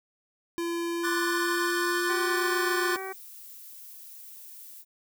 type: tone with pitch glide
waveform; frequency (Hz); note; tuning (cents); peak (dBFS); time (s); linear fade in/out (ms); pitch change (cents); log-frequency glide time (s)
square; 340 to 355.1; F4 to F4; -46 to +29; -29; 0.58-2.96; 0; +75; 0.92-2.54
type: chord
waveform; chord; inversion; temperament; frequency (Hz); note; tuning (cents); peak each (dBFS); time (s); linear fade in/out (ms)
square; D dominant seventh; third; equal; 1046.5 / 1174.7 / 1480 / 1760; C6 / D6 / F#6 / A6; 0 / 0 / 0 / 0; -36 / -36 / -32 / -33; 1.03-2.97; 20
type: harmonic tone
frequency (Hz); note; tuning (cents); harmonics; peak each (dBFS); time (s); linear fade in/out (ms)
382; G4; -45; 1 / 2 / 3 / 4 / 5 / 6; -37 / -40 / -42 / -43 / -44 / -45; 2.09-3.13; 10
type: noise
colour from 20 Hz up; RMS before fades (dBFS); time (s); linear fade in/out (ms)
violet; -46; 2.34-4.85; 50
effects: none